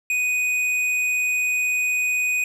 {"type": "tone with hard clipping", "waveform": "sine", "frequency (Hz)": 2489, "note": "D#7", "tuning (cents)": 0, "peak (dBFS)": -21, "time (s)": [0.1, 2.44], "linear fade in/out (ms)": 2, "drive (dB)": 8, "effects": []}